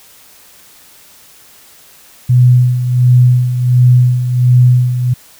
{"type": "tone with tremolo", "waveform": "sine", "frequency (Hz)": 124.4, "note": "B2", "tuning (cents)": 13, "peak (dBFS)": -3, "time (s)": [2.29, 5.14], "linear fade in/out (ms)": 10, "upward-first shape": "sine", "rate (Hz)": 1.4, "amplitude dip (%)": 65, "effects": ["white hiss -42 dBFS RMS until 5.39 s"]}